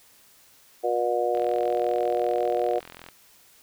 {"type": "harmonic tone", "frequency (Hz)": 120.3, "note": "B2", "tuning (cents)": -45, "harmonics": [3, 4, 5, 6], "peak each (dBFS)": [-29, -26, -28, -27], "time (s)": [0.83, 2.8], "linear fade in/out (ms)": 20}
{"type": "click train", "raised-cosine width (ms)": 0.3, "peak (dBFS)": -25, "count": 75, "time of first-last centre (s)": [1.35, 3.087], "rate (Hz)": 42.6}
{"effects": ["white hiss -56 dBFS RMS until 3.62 s"]}